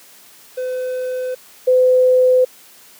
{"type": "tone pair in turn", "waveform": ["triangle", "sine"], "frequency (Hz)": [508, 508], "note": ["B4", "B4"], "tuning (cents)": [49, 49], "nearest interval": "unison", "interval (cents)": 0, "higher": "neither", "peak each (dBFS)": [-18, -9], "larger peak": "second", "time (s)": [[0.57, 1.35], [1.67, 2.45]], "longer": "neither", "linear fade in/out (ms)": 10, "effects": ["white hiss -45 dBFS RMS until 2.99 s", "high-pass 150 Hz 12 dB/octave"]}